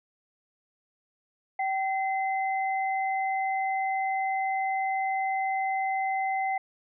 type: tone pair together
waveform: sine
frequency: 770 / 2056 Hz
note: G5 / C7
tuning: -31 / -31 cents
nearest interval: octave + perfect fourth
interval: 1700 cents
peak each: -26 / -33 dBFS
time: 1.59-6.58 s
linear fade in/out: 5 ms
effects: none